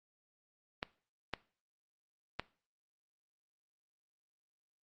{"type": "clicks", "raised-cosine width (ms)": 0.3, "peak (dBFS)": -19, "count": 3, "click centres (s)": [0.829, 1.337, 2.396], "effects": ["noise-tail reverb RT60 0.4 s tail -19 dB re dry", "Opus 48 kbps"]}